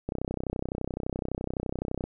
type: click train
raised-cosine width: 2 ms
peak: -17 dBFS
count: 63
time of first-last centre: 0.09-2.04 s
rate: 31.8 Hz
effects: none